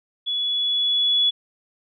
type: tone with level ramp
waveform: sine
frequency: 3400 Hz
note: G#7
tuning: 40 cents sharp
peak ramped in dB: -22 to -15 dBFS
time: 0.26-1.31 s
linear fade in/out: 20 ms
effects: none